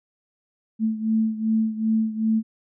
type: beating tone pair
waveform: sine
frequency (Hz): 220 / 222.6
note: A3 / A3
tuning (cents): 0 / +20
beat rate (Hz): 2.6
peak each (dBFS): -21 / -25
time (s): 0.79-2.43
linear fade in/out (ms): 50
effects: none